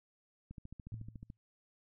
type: click train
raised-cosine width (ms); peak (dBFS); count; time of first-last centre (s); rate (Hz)
5; -35; 12; 0.51-1.301; 13.9
type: tone with exponential decay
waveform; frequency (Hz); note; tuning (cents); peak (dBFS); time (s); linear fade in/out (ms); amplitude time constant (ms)
sine; 110.9; A2; +14; -39; 0.92-1.37; 0; 96
effects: none